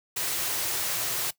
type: band-stop noise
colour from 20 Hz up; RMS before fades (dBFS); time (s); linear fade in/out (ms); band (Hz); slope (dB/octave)
white; -29; 0.16-1.31; 10; 180 to 270; 96
effects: noise-tail reverb RT60 0.1 s tail -18 dB re dry + high-pass 80 Hz 12 dB/octave